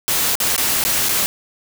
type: noise with dropouts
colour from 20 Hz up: white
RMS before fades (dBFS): -18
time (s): 0.08-1.26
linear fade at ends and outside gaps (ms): 0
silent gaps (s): 0.354-0.402 / 0.563-0.579 / 0.839-0.85 / 1.086-1.092
effects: none